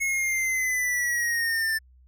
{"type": "linear sweep", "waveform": "square", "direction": "down", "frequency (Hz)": [2181, 1767], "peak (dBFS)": -24, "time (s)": [0, 1.79], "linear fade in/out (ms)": 20, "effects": ["added 63 Hz sine -52 dBFS peak until 2.07 s"]}